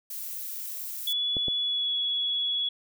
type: noise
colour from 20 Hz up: violet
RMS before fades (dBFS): -36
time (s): 0.1-1.13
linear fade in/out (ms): 5
type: tone with pitch glide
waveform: sine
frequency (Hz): 3412 to 3371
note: G#7 to G#7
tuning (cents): +46 to +25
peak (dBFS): -25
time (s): 1.07-2.69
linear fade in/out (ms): 5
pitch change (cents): -21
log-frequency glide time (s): 1.58-1.94
type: clicks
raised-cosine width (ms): 2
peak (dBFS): -21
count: 2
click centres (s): 1.368 / 1.483
effects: none